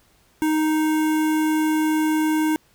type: tone with notch filter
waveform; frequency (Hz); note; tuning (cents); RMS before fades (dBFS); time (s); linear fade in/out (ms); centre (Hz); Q
square; 311.1; D#4; 0; -20; 0.42-2.56; 0; 4400; 1
effects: pink hiss -59 dBFS RMS until 2.74 s